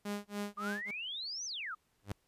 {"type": "tone with tremolo", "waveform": "sawtooth", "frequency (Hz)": 204.8, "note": "G#3", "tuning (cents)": -24, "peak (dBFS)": -31, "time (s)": [0.05, 0.91], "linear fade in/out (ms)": 5, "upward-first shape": "sine", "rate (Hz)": 3.5, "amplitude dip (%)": 100}
{"type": "exponential two-way sweep", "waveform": "sine", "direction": "up then down", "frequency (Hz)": [1179, 6272, 1179], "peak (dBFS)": -38, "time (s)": [0.57, 1.75], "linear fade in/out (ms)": 10, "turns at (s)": 1.45}
{"type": "tone with exponential growth", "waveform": "sawtooth", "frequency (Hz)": 100.4, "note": "G2", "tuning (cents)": 42, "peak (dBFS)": -30, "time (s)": [2.03, 2.12], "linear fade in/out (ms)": 0, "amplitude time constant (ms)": 19}
{"effects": ["pink hiss -75 dBFS RMS until 2.27 s", "resampled to 32000 Hz"]}